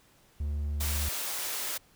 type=tone; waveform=triangle; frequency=73.42 Hz; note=D2; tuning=in tune; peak=-27 dBFS; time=0.4-1.09 s; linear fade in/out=5 ms
type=high-pass noise; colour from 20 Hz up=white; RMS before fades=-34 dBFS; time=0.8-1.78 s; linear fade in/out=10 ms; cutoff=370 Hz; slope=12 dB/octave
effects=pink hiss -62 dBFS RMS until 1.95 s